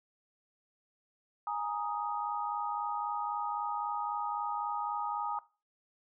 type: chord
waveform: sine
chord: Ab suspended second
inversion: none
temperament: just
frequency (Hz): 830.6 / 934.4 / 1245.9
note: Ab5 / Bb5 / Eb6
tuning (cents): 0 / +4 / +2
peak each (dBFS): -36 / -37 / -37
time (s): 1.47-5.39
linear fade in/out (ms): 2
effects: noise-tail reverb RT60 0.3 s tail -18 dB re dry